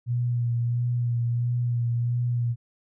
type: tone with vibrato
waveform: sine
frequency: 120 Hz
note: B2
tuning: 49 cents flat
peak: -22 dBFS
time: 0.06-2.56 s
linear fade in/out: 50 ms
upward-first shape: sine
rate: 1.5 Hz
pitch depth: 24 cents each way
effects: none